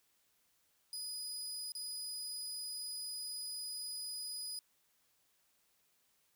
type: tone with dropouts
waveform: 25% pulse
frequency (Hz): 4961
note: D#8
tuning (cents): -6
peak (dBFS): -36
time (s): 0.93-4.59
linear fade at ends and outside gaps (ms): 1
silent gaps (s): 1.72-1.751
effects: white hiss -75 dBFS RMS until 6.35 s